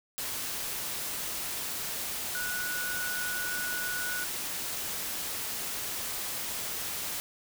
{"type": "tone in noise", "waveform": "sine", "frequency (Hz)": 1468, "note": "F#6", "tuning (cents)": -14, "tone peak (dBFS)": -33, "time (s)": [2.35, 4.24], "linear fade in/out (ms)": 0, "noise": "white", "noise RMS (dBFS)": -35, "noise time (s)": [0.18, 7.2], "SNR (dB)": -1, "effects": []}